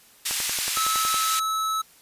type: band-pass noise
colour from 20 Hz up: white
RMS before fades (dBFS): -27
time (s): 0.25-1.4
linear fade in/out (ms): 10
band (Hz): 1700 to 11000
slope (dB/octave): 12
type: click train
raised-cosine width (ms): 0.5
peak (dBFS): -18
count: 10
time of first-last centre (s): 0.31-1.143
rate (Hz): 10.8
type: tone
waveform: square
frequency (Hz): 1300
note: E6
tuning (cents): -24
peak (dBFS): -24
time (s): 0.76-1.82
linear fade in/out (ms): 10
effects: white hiss -54 dBFS RMS until 2.01 s + resampled to 32000 Hz